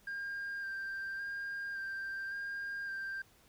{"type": "tone with vibrato", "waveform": "sine", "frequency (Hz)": 1593, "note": "G6", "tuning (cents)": 27, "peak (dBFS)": -35, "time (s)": [0.07, 3.22], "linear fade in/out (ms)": 5, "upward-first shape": "square", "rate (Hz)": 0.89, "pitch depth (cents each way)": 16, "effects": ["tanh soft clip ceiling -36 dBFS", "pink hiss -65 dBFS RMS until 3.48 s"]}